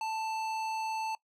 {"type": "tone with tanh clipping", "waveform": "sine", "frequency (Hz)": 883, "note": "A5", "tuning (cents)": 6, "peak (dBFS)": -34, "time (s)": [0.01, 1.15], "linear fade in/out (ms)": 2, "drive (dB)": 16, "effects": ["noise-tail reverb RT60 0.1 s tail -20 dB re dry"]}